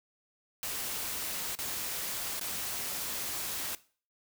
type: noise with dropouts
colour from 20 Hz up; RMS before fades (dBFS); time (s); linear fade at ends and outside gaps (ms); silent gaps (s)
white; -36; 0.63-3.75; 1; 1.552-1.588 / 2.396-2.411
effects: noise-tail reverb RT60 0.4 s tail -18 dB re dry